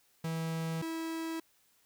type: tone pair in turn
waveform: 45% pulse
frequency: 162.9 / 325.8 Hz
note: E3 / E4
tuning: -20 / -20 cents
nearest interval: octave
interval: 1200 cents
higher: second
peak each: -33 / -35 dBFS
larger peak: first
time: 0.24-0.82 / 0.82-1.4 s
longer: neither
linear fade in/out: 5 ms
effects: white hiss -69 dBFS RMS until 1.85 s